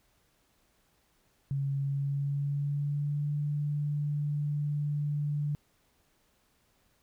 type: tone with pitch glide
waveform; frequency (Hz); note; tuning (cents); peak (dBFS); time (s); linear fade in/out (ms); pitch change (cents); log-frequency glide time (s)
sine; 138.59 to 146.83; C#3 to D3; 0 to 0; -28; 1.51-5.55; 0; +100; 1.78-3.32
effects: pink hiss -70 dBFS RMS until 7.02 s